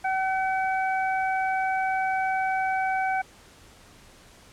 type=harmonic tone; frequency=760 Hz; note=F#5; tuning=46 cents sharp; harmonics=1 / 2 / 3; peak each=-24 / -30 / -34 dBFS; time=0.04-3.22 s; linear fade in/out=10 ms; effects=pink hiss -52 dBFS RMS until 4.52 s + low-pass 10000 Hz 12 dB/octave